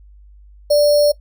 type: tone with sample-and-hold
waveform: sine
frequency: 587 Hz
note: D5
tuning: 1 cent flat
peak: -9 dBFS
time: 0.7-1.12 s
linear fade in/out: 10 ms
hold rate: 4900 Hz
effects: noise-tail reverb RT60 0.1 s tail -19 dB re dry + added 50 Hz sine -41 dBFS peak until 1.2 s